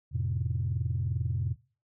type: chord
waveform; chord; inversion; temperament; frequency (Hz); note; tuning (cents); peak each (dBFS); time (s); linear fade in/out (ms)
sine; F major; none; equal with one note detuned; 87.31 / 110 / 129.98; F2 / A2 / C3; 0 / 0 / -11; -31; 0.11-1.56; 50
effects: noise-tail reverb RT60 0.4 s tail -24 dB re dry + tanh soft clip ceiling -20 dBFS